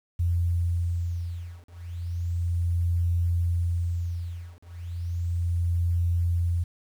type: beating tone pair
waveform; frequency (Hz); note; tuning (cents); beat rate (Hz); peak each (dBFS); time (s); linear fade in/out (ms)
sine; 86 / 86.34; F2 / F2; -26 / -19; 0.34; -27 / -27; 0.19-6.64; 10
effects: 9-bit